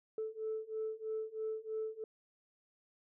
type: beating tone pair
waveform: sine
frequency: 436.6 / 439.7 Hz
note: A4 / A4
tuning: -13 / -1 cents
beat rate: 3.1 Hz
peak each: -40 / -39 dBFS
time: 0.18-2.04 s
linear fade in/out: 2 ms
effects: tanh soft clip ceiling -31 dBFS